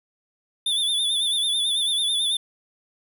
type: tone with vibrato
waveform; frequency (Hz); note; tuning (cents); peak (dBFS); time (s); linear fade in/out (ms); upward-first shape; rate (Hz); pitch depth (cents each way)
square; 3520; A7; 0; -21; 0.66-2.37; 5; sine; 9.1; 64
effects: none